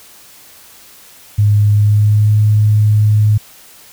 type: tone with pitch glide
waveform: sine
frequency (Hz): 103.83 to 106.07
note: G#2 to G#2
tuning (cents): 0 to +37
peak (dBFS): -7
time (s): 1.38-3.38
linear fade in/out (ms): 10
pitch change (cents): +37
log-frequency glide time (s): 1.74-2.35
effects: white hiss -41 dBFS RMS until 3.92 s